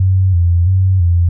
sine tone with vibrato, 90.2 Hz, F#2, 44 cents flat, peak -8 dBFS, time 0-1.29 s, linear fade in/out 5 ms, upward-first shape square, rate 1.5 Hz, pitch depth 75 cents each way, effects none

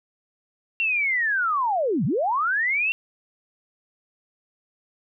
sine linear two-way sweep, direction down then up, 2750 to 120 to 2750 Hz, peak -20 dBFS, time 0.8-2.92 s, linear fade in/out 0 ms, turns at 2.05 s, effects none

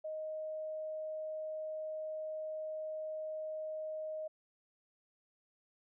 sine tone, 624 Hz, D#5, 5 cents sharp, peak -38 dBFS, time 0.04-4.28 s, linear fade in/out 10 ms, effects none

